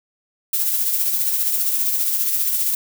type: noise with tremolo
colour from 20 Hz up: violet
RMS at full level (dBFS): -18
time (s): 0.53-2.75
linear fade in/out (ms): 5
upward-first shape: triangle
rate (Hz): 15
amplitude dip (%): 45
effects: none